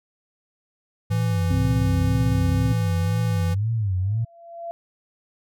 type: tone with vibrato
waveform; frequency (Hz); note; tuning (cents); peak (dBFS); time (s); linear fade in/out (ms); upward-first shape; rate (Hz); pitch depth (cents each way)
sine; 102.5; G#2; -22; -20; 1.1-4.25; 10; sine; 2; 200
type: tone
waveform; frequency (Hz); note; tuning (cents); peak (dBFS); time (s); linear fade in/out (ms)
square; 166.6; E3; +19; -26; 1.1-3.55; 20
type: harmonic tone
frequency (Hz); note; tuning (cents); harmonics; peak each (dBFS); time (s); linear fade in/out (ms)
65.41; C2; 0; 1 / 2 / 4; -26 / -26 / -26; 1.5-2.73; 10
type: tone with exponential growth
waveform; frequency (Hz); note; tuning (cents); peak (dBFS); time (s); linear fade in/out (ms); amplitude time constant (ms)
sine; 679; F5; -49; -27; 3.97-4.71; 0; 160
effects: none